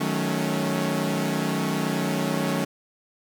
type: chord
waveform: sawtooth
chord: D# half-diminished seventh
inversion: none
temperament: equal with one note detuned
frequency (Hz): 155.56 / 185 / 216.6 / 277.2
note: D#3 / F#3 / A3 / C#4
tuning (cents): 0 / 0 / -27 / 0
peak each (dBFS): -25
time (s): 0-2.65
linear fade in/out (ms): 10
effects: none